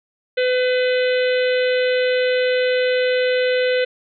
harmonic tone, 504 Hz, B4, 35 cents sharp, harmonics 1 / 3 / 4 / 5 / 6 / 7 / 8, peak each -16 / -26 / -28 / -30 / -32 / -33 / -34 dBFS, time 0.37-3.85 s, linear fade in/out 10 ms, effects none

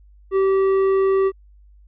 sine tone with tanh clipping, 386.2 Hz, G4, 26 cents flat, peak -16 dBFS, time 0.31-1.32 s, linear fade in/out 50 ms, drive 9 dB, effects added 50 Hz sine -46 dBFS peak until 1.87 s

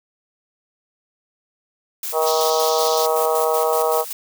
blue noise with tremolo, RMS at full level -27 dBFS, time 2.03-4.13 s, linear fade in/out 2 ms, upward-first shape square, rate 5.3 Hz, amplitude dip 50%
harmonic tone, 158.7 Hz, D#3, 35 cents sharp, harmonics 3 / 4 / 5 / 6 / 7 / 8, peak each -20 / -22 / -24 / -26 / -27 / -28 dBFS, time 2.12-4.05 s, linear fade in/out 50 ms
white band-pass noise, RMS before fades -28 dBFS, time 2.25-3.07 s, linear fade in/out 20 ms, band 3300 to 6300 Hz, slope 48 dB/octave
effects none

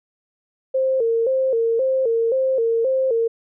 sine tone with vibrato, 491 Hz, B4, 10 cents flat, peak -16 dBFS, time 0.74-3.28 s, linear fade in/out 10 ms, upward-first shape square, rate 1.9 Hz, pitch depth 120 cents each way, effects none

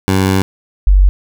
15% pulse / sine tone pair in turn, 95.3 / 47.65 Hz, G2 / G1, -48 / -48 cents, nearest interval octave, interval 1200 cents, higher first, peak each -4 dBFS, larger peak neither, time 0.08-0.42 / 0.87-1.09 s, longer first, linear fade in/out 0 ms, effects none

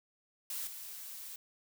blue noise with level steps, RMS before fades -39 / -46 dBFS, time 0.5-1.36 s, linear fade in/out 2 ms, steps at 0.67 s, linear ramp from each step 2 ms, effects none

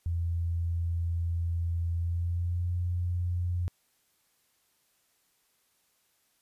sine tone with pitch glide, 84.7 to 88.25 Hz, E2 to F2, +48 to +19 cents, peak -27 dBFS, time 0.06-3.68 s, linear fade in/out 0 ms, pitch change +71 cents, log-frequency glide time 1.95-2.73 s, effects white hiss -71 dBFS RMS until 6.41 s + resampled to 32000 Hz

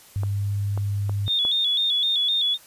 sine tone with pitch glide, 100 to 100.93 Hz, G2 to G#2, +35 to -49 cents, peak -22 dBFS, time 0.16-1.28 s, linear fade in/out 0 ms, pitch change +16 cents, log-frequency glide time 0.28-0.51 s
clicks, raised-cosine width 1 ms, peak -20 dBFS, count 4, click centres 0.234 / 0.776 / 1.095 / 1.451 s
sine tone with vibrato, 3520 Hz, A7, in tune, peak -19 dBFS, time 1.26-2.58 s, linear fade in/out 50 ms, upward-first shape square, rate 3.9 Hz, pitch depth 62 cents each way
effects white hiss -50 dBFS RMS until 2.66 s + resampled to 32000 Hz

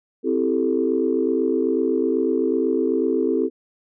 sine chord, A minor seventh, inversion first, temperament equal, 261.6 / 329.6 / 392 / 440 Hz, C4 / E4 / G4 / A4, 0 / 0 / 0 / 0 cents, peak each -23 dBFS, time 0.23-3.5 s, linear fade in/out 50 ms, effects tanh soft clip ceiling -7 dBFS

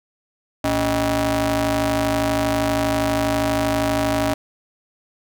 sawtooth ring-modulated tone, 170.7 Hz, F3, 39 cents flat, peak -11 dBFS, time 0.64-4.34 s, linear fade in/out 5 ms, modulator 453 Hz, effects none

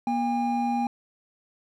triangle tone pair together, 239.5 / 808 Hz, A#3 / G#5, +47 / -48 cents, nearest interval octave + major sixth, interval 2105 cents, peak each -24 dBFS, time 0.07-0.87 s, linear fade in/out 2 ms, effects none

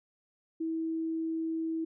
sine tone, 324.3 Hz, E4, 28 cents flat, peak -30 dBFS, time 0.6-1.85 s, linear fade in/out 10 ms, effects none

